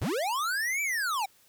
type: linear two-way sweep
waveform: square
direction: up then down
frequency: 58.27 to 2349 to 741 Hz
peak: -28 dBFS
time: 0.01-1.26 s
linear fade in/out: 10 ms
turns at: 0.82 s
effects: white hiss -62 dBFS RMS until 1.48 s